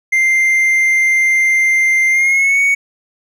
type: tone with pitch glide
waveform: triangle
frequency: 2093 to 2230 Hz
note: C7 to C#7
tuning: 0 to +10 cents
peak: -8 dBFS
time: 0.12-2.75 s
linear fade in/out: 10 ms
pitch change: +110 cents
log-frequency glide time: 2.09-2.6 s
effects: none